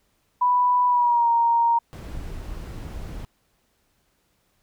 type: tone with pitch glide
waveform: sine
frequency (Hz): 987.8 to 932.9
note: B5 to A#5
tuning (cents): 0 to +1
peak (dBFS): -16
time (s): 0.41-1.79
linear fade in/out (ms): 10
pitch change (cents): -99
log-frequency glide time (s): 0.87-1.29
type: noise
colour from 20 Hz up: brown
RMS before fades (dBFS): -34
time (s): 1.93-3.25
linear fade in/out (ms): 0
effects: pink hiss -68 dBFS RMS until 4.62 s